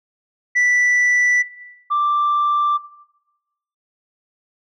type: tone pair in turn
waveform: sine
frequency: 1970 / 1177.1 Hz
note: B6 / D6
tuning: -5 / +4 cents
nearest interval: major sixth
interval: 891 cents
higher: first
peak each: -10 / -14 dBFS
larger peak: first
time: 0.55-1.43 / 1.9-2.78 s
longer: neither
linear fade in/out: 20 ms
effects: noise-tail reverb RT60 1.0 s tail -18 dB re dry + tanh soft clip ceiling -12 dBFS